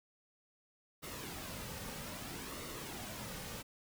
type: noise with flanger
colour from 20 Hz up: pink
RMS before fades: -45 dBFS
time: 1.02-3.63 s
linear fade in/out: 20 ms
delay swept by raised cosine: 1.2 to 3 ms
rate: 0.62 Hz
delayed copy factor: -0.5
effects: none